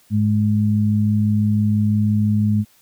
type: tone pair together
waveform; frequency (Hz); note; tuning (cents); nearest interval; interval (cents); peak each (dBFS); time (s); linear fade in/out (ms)
sine; 104.82 / 210.8; G#2 / G#3; +16 / +26; octave; 1210; -17; 0.1-2.65; 50
effects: white hiss -55 dBFS RMS until 2.81 s